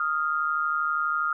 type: tone pair together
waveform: sine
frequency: 1244.5 / 1396.9 Hz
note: D#6 / F6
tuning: 0 / 0 cents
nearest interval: major second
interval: 200 cents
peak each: -26 dBFS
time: 0-1.33 s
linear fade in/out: 2 ms
effects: none